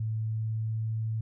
sine tone with pitch glide, 110.1 to 110.87 Hz, A2 to A2, +2 to +14 cents, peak -28 dBFS, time 0-1.21 s, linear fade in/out 5 ms, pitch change +12 cents, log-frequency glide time 0.2-0.9 s, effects none

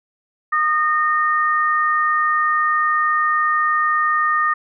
sine tone pair together, 1226.8 / 1837 Hz, D#6 / A#6, -25 / -26 cents, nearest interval perfect fifth, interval 699 cents, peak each -16 / -20 dBFS, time 0.52-4.54 s, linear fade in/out 10 ms, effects none

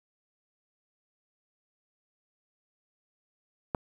click, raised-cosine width 1 ms, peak -14 dBFS, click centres 3.748 s, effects 8-bit

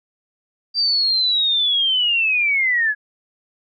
sine linear sweep, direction down, 4720 to 1661.2 Hz, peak -15 dBFS, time 0.74-2.95 s, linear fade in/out 50 ms, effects none

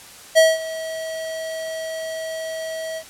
square tone with ADSR envelope, 644 Hz, E5, 41 cents flat, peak -9 dBFS, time 0.35-3.04 s, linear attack 28 ms, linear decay 200 ms, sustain -18 dB, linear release 71 ms, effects white hiss -42 dBFS RMS until 3.09 s + low-pass 11000 Hz 12 dB/octave

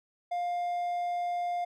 triangle tone, 704 Hz, F5, 14 cents sharp, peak -27 dBFS, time 0.31-1.65 s, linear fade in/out 10 ms, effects none

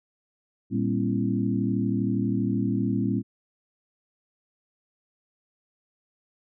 sine tone cluster, 114.9 / 198.4 / 237.8 / 270.5 / 333.3 Hz, A#2 / G3 / A#3 / C#4 / E4, -25 / +21 / +35 / -42 / +19 cents, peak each -29 / -27 / -30 / -28 / -33 dBFS, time 0.7-3.23 s, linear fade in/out 50 ms, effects none

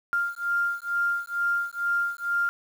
sine beating tone pair, 1396.9 / 1399.1 Hz, F6 / F6, 0 / +3 cents, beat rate 2.2 Hz, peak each -27 dBFS, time 0.13-2.49 s, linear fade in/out 0 ms, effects 8-bit

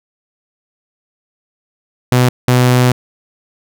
sawtooth tone bursts at uneven times, 125.1 Hz, B2, 23 cents sharp, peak -4 dBFS, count 2, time 2.12-2.29 / 2.48-2.92 s, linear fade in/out 2 ms, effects none

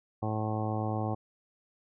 harmonic tone, 108.3 Hz, A2, 27 cents flat, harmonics 1 / 2 / 3 / 4 / 5 / 6 / 7 / 8 / 9 / 10, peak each -32 / -37 / -38 / -42 / -40 / -44 / -37 / -43 / -50 / -44 dBFS, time 0.22-1.15 s, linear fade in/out 10 ms, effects none

